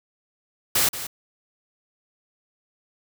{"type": "noise with echo", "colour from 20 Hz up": "white", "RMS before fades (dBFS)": -20, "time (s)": [0.75, 0.89], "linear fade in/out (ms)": 5, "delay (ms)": 180, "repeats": 1, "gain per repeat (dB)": -12, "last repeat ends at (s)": 1.07, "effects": []}